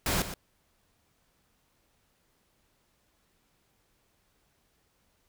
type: noise with echo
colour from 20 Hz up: pink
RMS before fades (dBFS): -28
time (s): 0.06-0.22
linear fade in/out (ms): 2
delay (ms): 120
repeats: 1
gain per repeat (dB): -11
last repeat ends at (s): 0.34
effects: pink hiss -71 dBFS RMS until 5.28 s